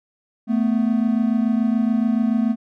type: tone pair together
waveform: triangle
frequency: 221.3 / 248.3 Hz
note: A3 / B3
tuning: +10 / +9 cents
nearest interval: major second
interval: 199 cents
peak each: -16 / -19 dBFS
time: 0.47-2.56 s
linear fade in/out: 50 ms
effects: none